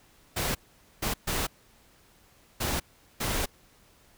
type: noise bursts at uneven times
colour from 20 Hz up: pink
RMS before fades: -29 dBFS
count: 5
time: 0.36-0.55 / 1.02-1.14 / 1.27-1.47 / 2.6-2.8 / 3.2-3.46 s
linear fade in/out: 10 ms
effects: pink hiss -60 dBFS RMS until 4.17 s